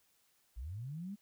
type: linear sweep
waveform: sine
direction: up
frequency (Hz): 49.39 to 210.7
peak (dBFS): -40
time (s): 0.56-1.16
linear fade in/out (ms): 20
effects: white hiss -73 dBFS RMS until 1.21 s